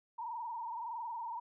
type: tone with frequency modulation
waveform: sine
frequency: 932.3 Hz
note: A#5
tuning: in tune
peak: -38 dBFS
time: 0.18-1.4 s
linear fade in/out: 10 ms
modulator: 21.6 Hz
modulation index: 2.1
effects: none